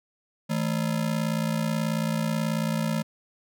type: ring-modulated tone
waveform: square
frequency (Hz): 190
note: F#3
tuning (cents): +46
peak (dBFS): -22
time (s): 0.49-3.03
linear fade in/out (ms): 20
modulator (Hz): 29.2
effects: none